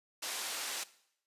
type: band-pass noise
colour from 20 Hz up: white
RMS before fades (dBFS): -39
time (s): 0.22-0.84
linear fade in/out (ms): 10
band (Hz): 460 to 8500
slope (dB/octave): 12
effects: noise-tail reverb RT60 0.7 s tail -18 dB re dry + resampled to 32000 Hz